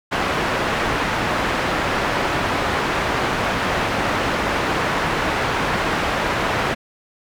white low-pass noise, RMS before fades -21 dBFS, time 0.11-6.75 s, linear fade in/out 20 ms, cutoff 1600 Hz, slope 12 dB/octave, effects none

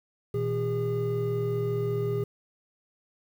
triangle tone cluster, 120.5 / 160.7 / 406.9 Hz, B2 / E3 / G#4, -42 / -44 / -35 cents, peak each -28 / -33 / -26 dBFS, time 0.34-2.24 s, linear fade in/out 5 ms, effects 9-bit

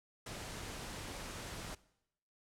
pink noise, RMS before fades -45 dBFS, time 0.26-1.75 s, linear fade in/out 5 ms, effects noise-tail reverb RT60 0.8 s tail -20 dB re dry + low-pass 10000 Hz 12 dB/octave

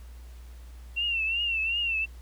sine tone with vibrato, 2725 Hz, F7, 43 cents flat, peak -25 dBFS, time 0.96-2.06 s, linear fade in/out 20 ms, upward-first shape triangle, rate 2.7 Hz, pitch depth 95 cents each way, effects added 60 Hz sine -42 dBFS peak until 2.21 s + pink hiss -58 dBFS RMS until 2.21 s

